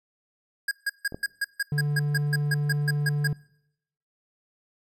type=tone bursts; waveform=square; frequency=1633 Hz; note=G#6; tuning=30 cents flat; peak=-24 dBFS; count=15; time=0.68-3.275 s; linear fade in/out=5 ms; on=33 ms; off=150 ms
type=clicks; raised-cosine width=2 ms; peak=-26 / -19 dBFS; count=2; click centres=1.123 / 1.145 s
type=tone; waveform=triangle; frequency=146.4 Hz; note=D3; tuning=5 cents flat; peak=-21 dBFS; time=1.72-3.33 s; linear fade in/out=2 ms
effects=noise-tail reverb RT60 0.8 s tail -24 dB re dry + resampled to 32000 Hz